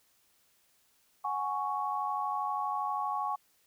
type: chord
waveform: sine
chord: F# suspended second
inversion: none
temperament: just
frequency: 740 / 832.5 / 1110 Hz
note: F#5 / G#5 / C#6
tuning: 0 / +4 / +2 cents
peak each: -38 / -34 / -33 dBFS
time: 1.24-3.36 s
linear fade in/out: 10 ms
effects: white hiss -69 dBFS RMS until 3.66 s